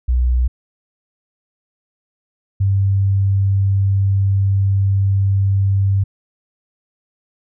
sine tone pair in turn, 61.74 / 98.01 Hz, B1 / G2, 0 / 0 cents, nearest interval minor sixth, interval 800 cents, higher second, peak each -12 / -12 dBFS, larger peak neither, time 0.08-0.48 / 2.6-6.04 s, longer second, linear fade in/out 10 ms, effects none

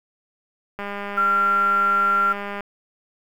click train, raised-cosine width 0.5 ms, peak -16 dBFS, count 368, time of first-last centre 0.79-2.607 s, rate 202 Hz
sine tone, 1375 Hz, F6, 27 cents flat, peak -16 dBFS, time 1.17-2.33 s, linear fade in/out 10 ms
effects 8-bit

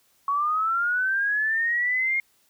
sine linear sweep, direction up, 1108.7 to 2145 Hz, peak -21 dBFS, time 0.28-2.2 s, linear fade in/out 2 ms, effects white hiss -64 dBFS RMS until 2.49 s

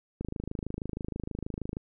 click train, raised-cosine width 3 ms, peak -21 dBFS, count 42, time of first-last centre 0.21-1.769 s, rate 26.3 Hz, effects none

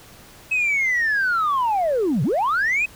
sine linear two-way sweep, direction down then up, 2585 to 119.7 to 2585 Hz, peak -16 dBFS, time 0.51-2.86 s, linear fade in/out 10 ms, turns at 2.23 s, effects tanh soft clip ceiling -15 dBFS + pink hiss -46 dBFS RMS until 2.95 s

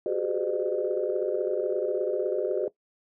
sine tone cluster, 366.7 / 383 / 414.8 / 509 / 604 Hz, F#4 / G4 / G#4 / C5 / D5, -15 / -40 / -2 / -48 / +48 cents, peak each -31 dBFS, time 0.06-2.68 s, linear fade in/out 2 ms, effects noise-tail reverb RT60 0.1 s tail -18 dB re dry + tanh soft clip ceiling -14 dBFS

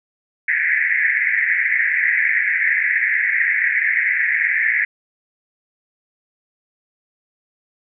pink band-pass noise, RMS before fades -18 dBFS, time 0.48-4.85 s, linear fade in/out 5 ms, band 1700 to 2200 Hz, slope 96 dB/octave, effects none

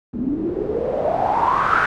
white noise with low-pass filter sweep, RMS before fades -20 dBFS, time 0.13-1.86 s, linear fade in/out 5 ms, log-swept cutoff 230 to 1500 Hz, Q 8.1, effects none

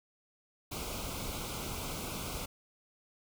pink band-stop noise, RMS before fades -39 dBFS, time 0.71-2.46 s, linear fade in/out 10 ms, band 1500 to 2100 Hz, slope 96 dB/octave, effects none

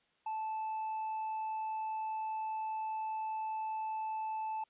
triangle tone with hard clipping, 875 Hz, A5, 10 cents flat, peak -34 dBFS, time 0.26-4.64 s, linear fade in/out 5 ms, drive 1 dB, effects white hiss -73 dBFS RMS until 4.69 s + resampled to 8000 Hz

